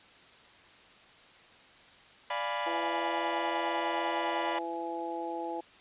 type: chord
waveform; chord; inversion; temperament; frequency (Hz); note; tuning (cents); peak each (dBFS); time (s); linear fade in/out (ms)
sawtooth; D diminished seventh; none; equal; 587.3 / 698.5 / 830.6 / 987.8; D5 / F5 / Ab5 / Cb6; 0 / 0 / 0 / 0; -33 / -35 / -35 / -30; 2.3-4.59; 5
type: harmonic tone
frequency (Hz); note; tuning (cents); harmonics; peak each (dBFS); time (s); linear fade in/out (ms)
168.1; E3; +34; 2 / 3 / 4 / 5; -38 / -41 / -41 / -37; 2.66-5.61; 10
effects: white hiss -56 dBFS RMS until 5.8 s + resampled to 8000 Hz